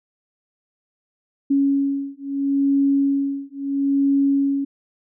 sine beating tone pair, 277.2 / 277.95 Hz, C#4 / C#4, 0 / +5 cents, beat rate 0.75 Hz, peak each -20 dBFS, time 1.5-4.65 s, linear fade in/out 10 ms, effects none

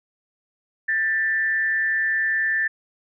sine tone with frequency modulation, 1775 Hz, A6, 15 cents sharp, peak -19 dBFS, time 0.88-2.68 s, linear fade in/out 10 ms, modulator 169 Hz, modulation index 0.44, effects none

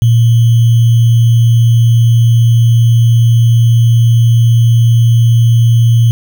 sine tone with sample-and-hold, 116.2 Hz, A#2, 5 cents flat, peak -4 dBFS, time 0.02-6.11 s, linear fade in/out 0 ms, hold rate 3150 Hz, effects none

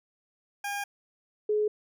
20% pulse / sine tone pair in turn, 809 / 422.9 Hz, G#5 / G#4, -46 / +31 cents, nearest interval major seventh, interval 1123 cents, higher first, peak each -26 / -23 dBFS, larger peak second, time 0.64-0.84 / 1.49-1.68 s, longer first, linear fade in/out 5 ms, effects none

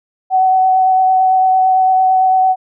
sine tone with vibrato, 752 Hz, F#5, 28 cents sharp, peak -8 dBFS, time 0.3-2.56 s, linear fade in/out 50 ms, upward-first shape sine, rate 8.9 Hz, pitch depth 12 cents each way, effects none

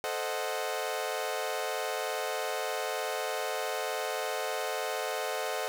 sawtooth chord, A diminished seventh, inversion none, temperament equal, 440 / 523.3 / 622.3 / 740 Hz, A4 / C5 / Eb5 / Gb5, 0 / 0 / 0 / 0 cents, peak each -33 dBFS, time 0.04-5.68 s, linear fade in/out 0 ms, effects none

